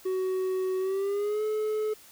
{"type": "tone with pitch glide", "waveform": "triangle", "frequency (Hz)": [374.2, 429.8], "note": ["F#4", "A4"], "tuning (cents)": [20, -41], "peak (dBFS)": -24, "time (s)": [0.05, 1.94], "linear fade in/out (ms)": 10, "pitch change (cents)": 239, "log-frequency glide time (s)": [0.79, 1.43], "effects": ["white hiss -53 dBFS RMS until 2.11 s"]}